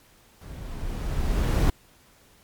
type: noise with level ramp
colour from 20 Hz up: brown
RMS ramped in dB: -39 to -18 dBFS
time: 0.41-1.7 s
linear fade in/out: 5 ms
effects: pink hiss -57 dBFS RMS until 2.43 s + MP3 96 kbps